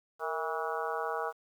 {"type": "harmonic tone with a mistuned harmonic", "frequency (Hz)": 162, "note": "E3", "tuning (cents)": -30, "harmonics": [3, 4, 5, 6, 7, 8, 9], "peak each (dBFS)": [-37, -39, -38, -42, -39, -40, -41], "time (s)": [0.19, 1.33], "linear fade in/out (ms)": 50, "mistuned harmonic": 3, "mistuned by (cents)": -74, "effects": ["10-bit"]}